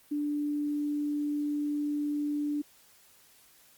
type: tone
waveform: sine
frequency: 293.7 Hz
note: D4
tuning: in tune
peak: -28 dBFS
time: 0.11-2.62 s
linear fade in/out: 10 ms
effects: white hiss -60 dBFS RMS until 3.77 s + Opus 32 kbps